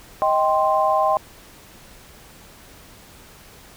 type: chord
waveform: sine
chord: C minor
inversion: first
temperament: just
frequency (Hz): 627.9 / 784.9 / 1046.5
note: Eb5 / G5 / C6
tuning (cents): +16 / +2 / 0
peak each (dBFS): -20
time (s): 0.22-1.17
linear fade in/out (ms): 0
effects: pink hiss -46 dBFS RMS until 3.76 s